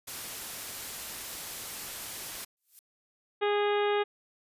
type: noise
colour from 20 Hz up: white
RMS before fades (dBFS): -39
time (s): 0.07-2.45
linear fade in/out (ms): 10
type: noise with exponential growth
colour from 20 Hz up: violet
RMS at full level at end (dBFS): -46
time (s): 2.57-2.79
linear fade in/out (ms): 0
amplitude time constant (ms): 47
type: harmonic tone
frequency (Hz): 411.8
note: G#4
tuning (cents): -15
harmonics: 1 / 2 / 3 / 4 / 5 / 6 / 7 / 8 / 9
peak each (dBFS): -26 / -32 / -36 / -38 / -40 / -42 / -43 / -44 / -45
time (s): 3.41-4.04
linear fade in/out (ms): 20
effects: resampled to 32000 Hz